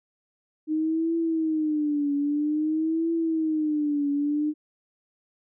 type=tone with vibrato; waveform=sine; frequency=307.7 Hz; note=D#4; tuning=19 cents flat; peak=-22 dBFS; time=0.67-4.54 s; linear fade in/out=50 ms; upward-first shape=triangle; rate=0.51 Hz; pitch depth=140 cents each way; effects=none